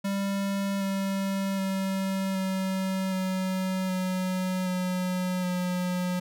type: tone with pitch steps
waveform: square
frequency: 197.3 / 194.81 / 192.35 / 189.92 / 187.52 / 185.15 / 182.82 / 180.51 Hz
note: G3 / G3 / G3 / F#3 / F#3 / F#3 / F#3 / F#3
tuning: +11 / -11 / -33 / +45 / +23 / +1 / -20 / -43 cents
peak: -27 dBFS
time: 0.04-6.2 s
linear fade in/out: 10 ms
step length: 770 ms
effects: none